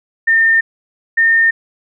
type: tone pair in turn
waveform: sine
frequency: 1812 / 1821.2 Hz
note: A#6 / A#6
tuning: -50 / -41 cents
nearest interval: unison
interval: 9 cents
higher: second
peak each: -8 dBFS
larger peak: neither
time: 0.27-0.61 / 1.17-1.51 s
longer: neither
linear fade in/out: 10 ms
effects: none